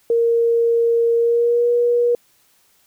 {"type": "tone with pitch glide", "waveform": "sine", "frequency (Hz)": [465.2, 479.4], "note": ["A#4", "A#4"], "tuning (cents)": [-4, 48], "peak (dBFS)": -13, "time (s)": [0.1, 2.15], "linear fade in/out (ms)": 2, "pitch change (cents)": 52, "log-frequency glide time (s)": [1.16, 1.7], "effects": ["white hiss -58 dBFS RMS until 2.86 s"]}